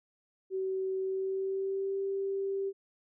sine tone with pitch glide, 380 to 391.4 Hz, F#4 to G4, +46 to -3 cents, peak -30 dBFS, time 0.5-2.73 s, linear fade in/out 50 ms, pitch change +51 cents, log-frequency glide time 0.99-1.99 s, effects none

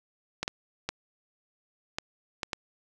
clicks, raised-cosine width 0.2 ms, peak -13 dBFS, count 6, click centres 0.43 / 0.479 / 0.89 / 1.985 / 2.432 / 2.532 s, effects none

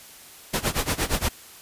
pink noise with tremolo, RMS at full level -22 dBFS, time 0.53-1.29 s, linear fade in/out 10 ms, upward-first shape sine, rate 8.6 Hz, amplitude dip 90%, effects white hiss -46 dBFS RMS until 1.61 s + resampled to 32000 Hz

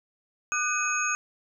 sine tone cluster, 1215 / 1488 / 2527 / 6570 Hz, D#6 / F#6 / D#7 / G#8, -42 / +9 / +26 / -20 cents, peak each -30 dBFS, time 0.52-1.15 s, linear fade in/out 0 ms, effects none

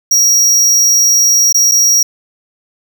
square tone with dropouts, 5680 Hz, F8, 28 cents sharp, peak -7 dBFS, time 0.11-2.03 s, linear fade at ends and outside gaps 5 ms, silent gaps 1.526-1.544 / 1.714-1.718 s, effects none

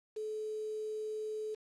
sine tone with quantisation, 430.6 Hz, A4, 37 cents flat, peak -36 dBFS, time 0.16-1.55 s, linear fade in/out 10 ms, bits 9, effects low-pass 7000 Hz 12 dB/octave

